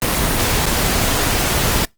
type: noise with dropouts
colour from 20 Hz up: pink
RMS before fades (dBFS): -17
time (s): 0.02-1.85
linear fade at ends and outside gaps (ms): 0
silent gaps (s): 0.656-0.664
effects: noise-tail reverb RT60 0.2 s tail -26 dB re dry + Opus 24 kbps